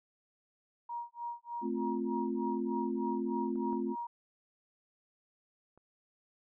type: tone with tremolo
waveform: sine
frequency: 947 Hz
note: A#5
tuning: 27 cents sharp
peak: -35 dBFS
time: 0.89-4.07 s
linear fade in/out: 5 ms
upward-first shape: sine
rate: 3.3 Hz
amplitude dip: 100%
type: chord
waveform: sine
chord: F major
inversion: first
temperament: equal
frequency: 220 / 261.6 / 349.2 Hz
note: A3 / C4 / F4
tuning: 0 / 0 / 0 cents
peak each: -36 dBFS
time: 1.61-3.96 s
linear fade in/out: 50 ms
type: clicks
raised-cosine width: 1 ms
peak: -43 / -37 / -47 dBFS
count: 3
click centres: 3.557 / 3.73 / 5.776 s
effects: none